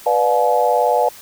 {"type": "chord", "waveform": "sine", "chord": "B diminished seventh", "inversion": "none", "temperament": "just", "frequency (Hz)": [493.9, 592.7, 711.2, 853.4], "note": ["B4", "D5", "F5", "Ab5"], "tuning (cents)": [0, 16, 31, 47], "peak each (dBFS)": [-18, -19, -18, -18], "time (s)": [0.06, 1.09], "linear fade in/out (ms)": 5, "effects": ["white hiss -40 dBFS RMS until 1.21 s"]}